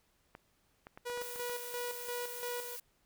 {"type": "clicks", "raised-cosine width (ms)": 0.5, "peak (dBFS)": -33, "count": 8, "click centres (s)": [0.351, 0.869, 0.975, 1.099, 1.175, 1.215, 1.36, 1.496]}
{"type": "tone with tremolo", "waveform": "sawtooth", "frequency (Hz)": 485.8, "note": "B4", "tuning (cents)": -29, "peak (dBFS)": -33, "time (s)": [1.05, 2.77], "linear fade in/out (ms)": 20, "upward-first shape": "square", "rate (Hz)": 2.9, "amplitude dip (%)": 60}
{"type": "noise", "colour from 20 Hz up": "blue", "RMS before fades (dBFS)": -45, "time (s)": [1.21, 2.8], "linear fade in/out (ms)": 5}
{"effects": ["pink hiss -73 dBFS RMS until 3.05 s"]}